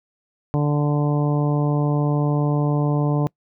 harmonic tone, 146.83 Hz, D3, in tune, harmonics 1 / 2 / 3 / 4 / 5 / 6 / 7, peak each -18 / -24 / -28 / -30 / -32 / -34 / -35 dBFS, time 0.54-3.27 s, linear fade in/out 0 ms, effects noise-tail reverb RT60 0.1 s tail -25 dB re dry

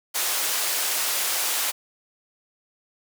white band-pass noise, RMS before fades -25 dBFS, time 0.14-1.72 s, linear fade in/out 20 ms, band 510 to 16000 Hz, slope 12 dB/octave, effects none

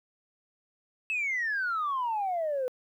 sine exponential sweep, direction down, 2650 to 493.9 Hz, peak -26 dBFS, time 1.1-2.68 s, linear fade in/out 0 ms, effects tanh soft clip ceiling -24 dBFS + 11-bit

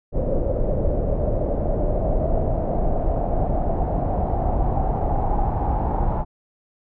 brown noise with low-pass filter sweep, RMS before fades -21 dBFS, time 0.12-6.25 s, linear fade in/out 50 ms, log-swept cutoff 540 to 860 Hz, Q 5.7, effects none

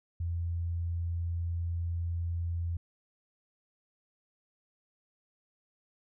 sine tone, 85.1 Hz, F2, 44 cents flat, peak -30 dBFS, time 0.2-2.77 s, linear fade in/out 5 ms, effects none

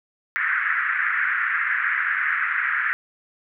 pink band-pass noise, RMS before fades -23 dBFS, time 0.36-2.93 s, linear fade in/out 0 ms, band 1400 to 2000 Hz, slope 48 dB/octave, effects none

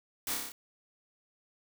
white noise with echo, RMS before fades -35 dBFS, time 0.27-0.34 s, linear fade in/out 2 ms, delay 30 ms, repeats 6, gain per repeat -2 dB, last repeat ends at 0.52 s, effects none

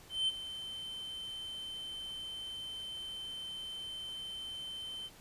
triangle tone with ADSR envelope, 3088 Hz, G7, 27 cents flat, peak -26 dBFS, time 0.09-5.1 s, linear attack 190 ms, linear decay 28 ms, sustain -13 dB, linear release 43 ms, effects pink hiss -57 dBFS RMS until 5.2 s + resampled to 32000 Hz

